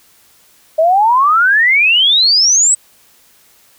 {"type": "exponential sweep", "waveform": "sine", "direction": "up", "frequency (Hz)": [617, 8120], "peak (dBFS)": -7, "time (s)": [0.78, 2.75], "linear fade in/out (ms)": 10, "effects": ["white hiss -49 dBFS RMS until 3.78 s"]}